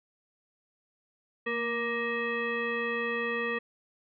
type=tone with frequency modulation; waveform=sine; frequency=1174.7 Hz; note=D6; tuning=in tune; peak=-28 dBFS; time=1.46-3.59 s; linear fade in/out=10 ms; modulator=703 Hz; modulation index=1.8; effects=none